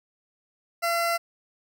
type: tone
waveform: 20% pulse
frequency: 680 Hz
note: F5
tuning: 46 cents flat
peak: -18 dBFS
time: 0.82-1.18 s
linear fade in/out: 20 ms
effects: none